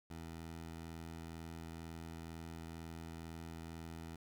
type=tone; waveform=15% pulse; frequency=82.1 Hz; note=E2; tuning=6 cents flat; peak=-40 dBFS; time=0.1-4.16 s; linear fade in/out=5 ms; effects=none